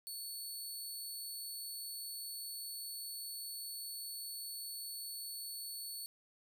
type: tone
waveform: 15% pulse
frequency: 4435 Hz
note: C#8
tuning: in tune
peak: -36 dBFS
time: 0.07-6.06 s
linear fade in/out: 0 ms
effects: none